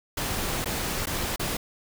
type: noise with dropouts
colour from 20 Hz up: pink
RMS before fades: -29 dBFS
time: 0.17-1.57 s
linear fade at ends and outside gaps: 5 ms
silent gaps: 0.645-0.657 / 1.058-1.069 / 1.361-1.395 s
effects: none